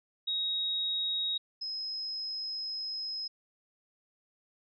sine tone pair in turn, 3780 / 5118 Hz, A#7 / D#8, +23 / +48 cents, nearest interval perfect fourth, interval 525 cents, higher second, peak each -29 / -34 dBFS, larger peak first, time 0.27-1.38 / 1.61-3.28 s, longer second, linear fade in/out 10 ms, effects none

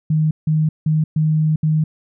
sine tone bursts at uneven times, 155.56 Hz, D#3, in tune, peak -13 dBFS, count 5, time 0.1-0.31 / 0.47-0.69 / 0.86-1.04 / 1.16-1.56 / 1.63-1.84 s, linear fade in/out 5 ms, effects none

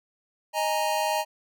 square chord, D# suspended fourth, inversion none, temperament equal, 622.3 / 830.6 / 932.3 Hz, D#5 / G#5 / A#5, 0 / 0 / 0 cents, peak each -29 dBFS, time 0.53-1.25 s, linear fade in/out 50 ms, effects none

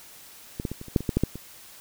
clicks, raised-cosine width 3 ms, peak -17 / -14 / -19 / -25 / -28 / -6 / -20 / -11 / -8 / -8 / -23 dBFS, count 11, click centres 0.599 / 0.652 / 0.716 / 0.814 / 0.883 / 0.962 / 1.006 / 1.092 / 1.17 / 1.236 / 1.356 s, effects white hiss -48 dBFS RMS until 1.8 s

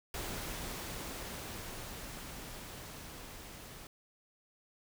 pink noise with level ramp, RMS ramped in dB -40 to -50 dBFS, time 0.14-3.87 s, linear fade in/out 2 ms, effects none

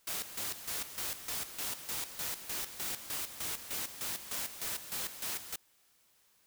white noise with tremolo, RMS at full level -37 dBFS, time 0.07-5.56 s, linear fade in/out 5 ms, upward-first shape square, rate 3.3 Hz, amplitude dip 70%, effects white hiss -69 dBFS RMS until 6.46 s

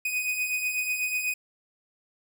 45% pulse beating tone pair, 2489 / 2497.1 Hz, D#7 / D#7, 0 / +6 cents, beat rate 8.1 Hz, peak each -34 / -27 dBFS, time 0.05-1.34 s, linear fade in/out 5 ms, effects none

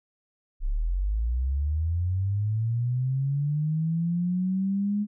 sine linear sweep, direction up, 31.2 to 209.7 Hz, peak -23 dBFS, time 0.6-5.07 s, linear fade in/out 50 ms, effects none

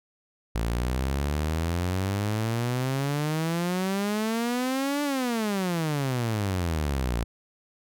sawtooth exponential two-way sweep, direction up then down, 55 to 293.7 to 55 Hz, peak -21 dBFS, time 0.55-7.24 s, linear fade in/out 5 ms, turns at 5.03 s, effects none

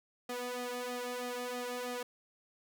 sawtooth tone with flanger, 246.6 Hz, B3, 2 cents flat, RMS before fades -39 dBFS, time 0.29-2.03 s, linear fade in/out 5 ms, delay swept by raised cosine 1.6 to 2.38 ms, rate 3.1 Hz, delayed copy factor +0.95, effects none

